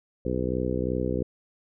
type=harmonic tone; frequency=62.8 Hz; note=B1; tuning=30 cents sharp; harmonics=1 / 2 / 3 / 4 / 5 / 6 / 7 / 8; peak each=-33 / -33 / -33 / -33 / -33 / -33 / -33 / -33 dBFS; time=0.25-1.23 s; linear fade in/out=5 ms; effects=none